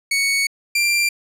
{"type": "tone pair in turn", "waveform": "sawtooth", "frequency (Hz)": [2224, 2371], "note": ["C#7", "D7"], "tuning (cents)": [5, 16], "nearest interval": "minor second", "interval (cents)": 111, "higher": "second", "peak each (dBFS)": [-13, -12], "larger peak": "second", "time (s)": [[0.11, 0.47], [0.75, 1.09]], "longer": "first", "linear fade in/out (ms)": 5, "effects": ["low-pass 12000 Hz 12 dB/octave"]}